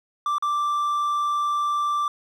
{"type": "tone with dropouts", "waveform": "triangle", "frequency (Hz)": 1174.7, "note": "D6", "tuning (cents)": 0, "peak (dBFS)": -19, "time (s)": [0.26, 2.08], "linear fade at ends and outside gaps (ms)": 2, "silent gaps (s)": [0.383, 0.424], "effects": []}